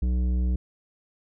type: tone with tanh clipping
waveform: triangle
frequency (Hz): 61.74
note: B1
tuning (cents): 0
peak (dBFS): -23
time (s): 0.02-0.56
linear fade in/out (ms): 5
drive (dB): 15
effects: none